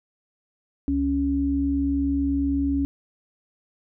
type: tone pair together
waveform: sine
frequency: 69.3 / 278.3 Hz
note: C#2 / C#4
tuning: 0 / +7 cents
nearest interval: 2 octaves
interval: 2407 cents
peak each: -27 / -21 dBFS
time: 0.88-2.85 s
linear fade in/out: 0 ms
effects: none